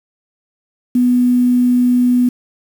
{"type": "tone with quantisation", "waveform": "sine", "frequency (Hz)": 246.9, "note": "B3", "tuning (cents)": 0, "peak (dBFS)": -9, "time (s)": [0.95, 2.29], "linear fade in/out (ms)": 5, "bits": 6, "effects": []}